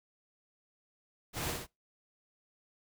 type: noise with echo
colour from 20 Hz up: pink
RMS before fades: -37 dBFS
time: 1.33-1.55 s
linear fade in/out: 50 ms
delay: 60 ms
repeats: 2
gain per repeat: -3 dB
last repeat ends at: 1.67 s
effects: noise-tail reverb RT60 0.2 s tail -23 dB re dry